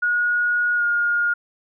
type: tone with pitch glide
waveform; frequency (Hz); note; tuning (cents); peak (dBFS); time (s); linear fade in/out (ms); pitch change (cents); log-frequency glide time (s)
sine; 1447 to 1423; F#6 to F6; -39 to +32; -17; 0.02-1.34; 10; -29; 0.76-0.83
effects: none